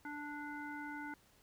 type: harmonic tone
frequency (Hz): 293.7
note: D4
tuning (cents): 0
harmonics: 1 / 3 / 5 / 7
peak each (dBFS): -46 / -48 / -47 / -53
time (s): 0.05-1.14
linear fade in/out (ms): 2
effects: pink hiss -68 dBFS RMS until 1.42 s